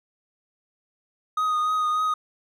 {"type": "tone with vibrato", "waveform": "triangle", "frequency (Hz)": 1244.5, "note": "D#6", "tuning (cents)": 0, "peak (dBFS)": -19, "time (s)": [1.37, 2.14], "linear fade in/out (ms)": 5, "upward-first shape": "triangle", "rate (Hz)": 3.4, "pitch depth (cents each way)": 24, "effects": []}